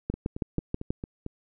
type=two click trains; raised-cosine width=3 ms; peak=-14 / -21 dBFS; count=6 / 6; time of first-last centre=0.1-0.905 / 0.14-1.264 s; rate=6.21 / 4.45 Hz; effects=none